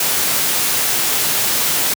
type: noise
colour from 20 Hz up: white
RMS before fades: -17 dBFS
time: 0-1.94 s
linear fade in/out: 5 ms
effects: high-pass 100 Hz 12 dB/octave